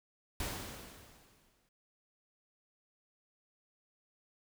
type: noise with exponential decay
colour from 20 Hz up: pink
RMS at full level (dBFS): -37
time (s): 0.4-1.69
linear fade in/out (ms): 2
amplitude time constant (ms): 280
effects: none